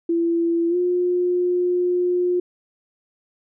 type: tone with pitch glide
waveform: sine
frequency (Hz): 337 to 357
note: E4 to F4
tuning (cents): +38 to +38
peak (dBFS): -17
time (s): 0.09-2.4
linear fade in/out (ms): 5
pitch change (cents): +100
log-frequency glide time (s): 0.69-0.76
effects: none